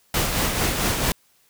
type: noise with tremolo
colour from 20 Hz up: pink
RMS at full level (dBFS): -21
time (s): 0.14-1.12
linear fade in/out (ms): 2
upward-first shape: sine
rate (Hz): 4.5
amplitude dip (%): 40
effects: white hiss -61 dBFS RMS until 1.49 s